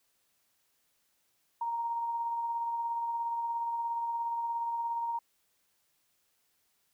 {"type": "tone with tremolo", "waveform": "sine", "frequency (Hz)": 932.3, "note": "A#5", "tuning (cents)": 0, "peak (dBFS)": -29, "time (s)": [1.61, 5.19], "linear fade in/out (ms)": 5, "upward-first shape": "triangle", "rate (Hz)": 17, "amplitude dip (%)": 35, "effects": ["white hiss -74 dBFS RMS until 6.93 s"]}